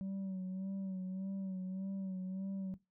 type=tone with vibrato; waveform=sine; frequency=190 Hz; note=F#3; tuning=46 cents sharp; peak=-35 dBFS; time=0.01-2.74 s; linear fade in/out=0 ms; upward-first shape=sine; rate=1.7 Hz; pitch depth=44 cents each way; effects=noise-tail reverb RT60 0.2 s tail -18 dB re dry + tanh soft clip ceiling -37 dBFS